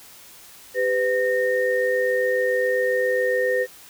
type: tone cluster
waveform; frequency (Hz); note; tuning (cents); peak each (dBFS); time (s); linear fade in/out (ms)
sine; 395.7 / 503 / 1839; G4 / B4 / A#6; +16 / +32 / -24; -27 / -20 / -25; 0.74-3.67; 50
effects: white hiss -46 dBFS RMS until 3.89 s